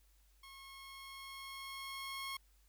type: tone with level ramp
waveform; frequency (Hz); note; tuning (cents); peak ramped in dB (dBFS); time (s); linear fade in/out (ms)
15% pulse; 1086; C#6; -36; -47 to -34; 0.43-2.37; 5
effects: added 50 Hz sine -66 dBFS peak until 2.68 s + white hiss -74 dBFS RMS until 2.68 s